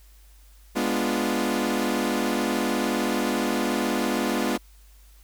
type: chord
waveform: sawtooth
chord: G# diminished seventh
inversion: none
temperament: equal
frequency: 207.7 / 246.9 / 293.7 / 349.2 Hz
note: G#3 / B3 / D4 / F4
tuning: 0 / 0 / 0 / 0 cents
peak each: -25 / -23 / -26 / -25 dBFS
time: 0.75-4.58 s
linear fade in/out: 20 ms
effects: added 50 Hz sine -49 dBFS peak until 5.23 s + white hiss -59 dBFS RMS until 5.23 s